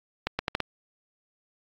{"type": "accelerating click train", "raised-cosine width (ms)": 0.3, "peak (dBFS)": -10, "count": 5, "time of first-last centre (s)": [0.27, 0.603], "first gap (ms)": 120, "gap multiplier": 0.76, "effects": ["AAC 64 kbps"]}